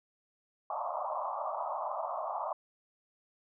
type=band-pass noise; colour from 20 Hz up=pink; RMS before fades=-36 dBFS; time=0.7-2.53 s; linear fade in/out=2 ms; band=590 to 1200 Hz; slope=96 dB/octave; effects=none